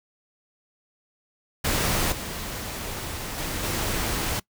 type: noise with level steps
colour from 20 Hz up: pink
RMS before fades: -24 / -33 / -30 / -27 dBFS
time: 1.64-4.4 s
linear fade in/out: 10 ms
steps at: 2.12 / 3.38 / 3.63 s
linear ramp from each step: 2 ms
effects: noise-tail reverb RT60 0.1 s tail -22 dB re dry